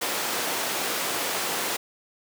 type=high-pass noise; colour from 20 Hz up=pink; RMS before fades=-28 dBFS; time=0.01-1.77 s; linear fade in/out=10 ms; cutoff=400 Hz; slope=12 dB/octave; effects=none